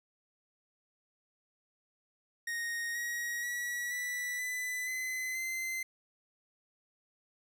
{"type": "tone with pitch steps", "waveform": "45% pulse", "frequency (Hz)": [1864.7, 1897.3, 1930.5, 1964.2, 1998.5, 2033, 2069], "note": ["A#6", "A#6", "B6", "B6", "B6", "B6", "C7"], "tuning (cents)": [0, 30, -40, -10, 20, 50, -20], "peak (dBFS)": -34, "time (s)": [2.47, 5.83], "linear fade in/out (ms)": 5, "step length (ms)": 480, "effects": []}